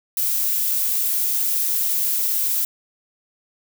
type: noise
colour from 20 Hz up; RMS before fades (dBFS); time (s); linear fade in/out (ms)
violet; -21; 0.17-2.65; 2
effects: none